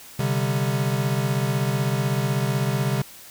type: chord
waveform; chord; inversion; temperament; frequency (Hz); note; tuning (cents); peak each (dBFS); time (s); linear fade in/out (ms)
square; C suspended second; none; equal; 130.81 / 146.83 / 196; C3 / D3 / G3; 0 / 0 / 0; -24 / -27 / -29; 0.19-3.02; 5
effects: white hiss -44 dBFS RMS until 3.3 s